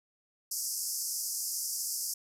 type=band-pass noise; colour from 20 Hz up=pink; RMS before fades=-35 dBFS; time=0.51-2.14 s; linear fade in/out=5 ms; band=4900 to 14000 Hz; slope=96 dB/octave; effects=none